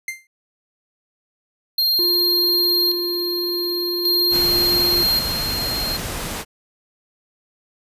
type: tone with exponential decay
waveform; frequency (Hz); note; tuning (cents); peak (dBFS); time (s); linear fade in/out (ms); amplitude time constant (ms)
45% pulse; 2094; C7; +1; -22; 0.08-0.27; 2; 40
type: tone with tremolo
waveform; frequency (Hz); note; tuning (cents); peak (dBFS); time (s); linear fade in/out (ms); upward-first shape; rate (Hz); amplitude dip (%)
square; 4206; C8; +8; -16; 1.78-5.97; 5; square; 0.44; 55
type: tone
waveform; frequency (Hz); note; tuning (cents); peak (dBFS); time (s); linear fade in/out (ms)
triangle; 350.3; F4; +5; -22; 1.99-5.03; 0
type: noise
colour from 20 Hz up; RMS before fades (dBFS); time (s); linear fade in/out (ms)
pink; -27; 4.3-6.45; 50
effects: resampled to 32000 Hz